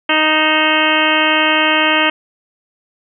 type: harmonic tone with a mistuned harmonic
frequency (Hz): 310.6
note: D#4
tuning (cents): -3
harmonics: 1 / 2 / 3 / 4 / 5 / 6 / 7 / 8 / 9 / 10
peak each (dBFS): -20 / -20 / -20 / -20 / -20 / -20 / -20 / -20 / -20 / -20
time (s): 0.09-2.1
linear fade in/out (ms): 5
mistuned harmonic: 8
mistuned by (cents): +56
effects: none